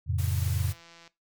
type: chord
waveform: sine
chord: F augmented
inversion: none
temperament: just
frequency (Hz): 87.31 / 109.13 / 136.42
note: F2 / A2 / C#3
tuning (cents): 0 / -14 / -27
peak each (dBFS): -27 / -30 / -31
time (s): 0.06-0.74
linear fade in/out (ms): 50
type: noise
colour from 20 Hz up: white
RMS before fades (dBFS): -41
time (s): 0.18-0.73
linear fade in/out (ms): 10
type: click train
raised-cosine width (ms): 0.2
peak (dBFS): -34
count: 113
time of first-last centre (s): 0.41-1.077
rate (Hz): 168
effects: noise-tail reverb RT60 0.2 s tail -17 dB re dry + MP3 96 kbps